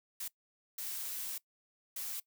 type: noise bursts at uneven times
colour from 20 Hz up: blue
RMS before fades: -40 dBFS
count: 3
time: 0.2-0.28 / 0.78-1.38 / 1.96-2.2 s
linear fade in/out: 5 ms
effects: noise-tail reverb RT60 0.1 s tail -21 dB re dry